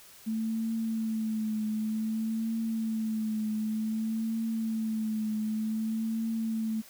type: tone with vibrato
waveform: sine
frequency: 220.2 Hz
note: A3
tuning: 2 cents sharp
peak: -28 dBFS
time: 0.26-6.82 s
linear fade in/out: 20 ms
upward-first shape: triangle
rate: 0.54 Hz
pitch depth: 44 cents each way
effects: white hiss -53 dBFS RMS until 6.89 s